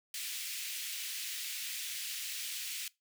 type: high-pass noise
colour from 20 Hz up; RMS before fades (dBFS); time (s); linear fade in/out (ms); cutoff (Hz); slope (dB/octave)
pink; -40; 0.14-2.88; 2; 2300; 24
effects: noise-tail reverb RT60 0.2 s tail -21 dB re dry